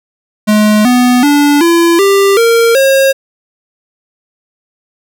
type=tone with pitch steps; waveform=square; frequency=211.9 / 247.7 / 289.5 / 338.3 / 395.4 / 462.2 / 540.2 Hz; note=G#3 / B3 / D4 / E4 / G4 / A#4 / C#5; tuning=+35 / +5 / -25 / +45 / +15 / -15 / -45 cents; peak=-6 dBFS; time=0.47-3.13 s; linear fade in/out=20 ms; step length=380 ms; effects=none